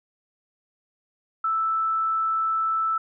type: tone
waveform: sine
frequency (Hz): 1318.5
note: E6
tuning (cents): 0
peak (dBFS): -21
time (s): 1.44-2.98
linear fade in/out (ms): 5
effects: none